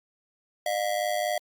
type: ring-modulated tone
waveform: square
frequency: 659.3 Hz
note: E5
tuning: in tune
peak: -23 dBFS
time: 0.66-1.38 s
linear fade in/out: 2 ms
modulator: 52.1 Hz
effects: Opus 48 kbps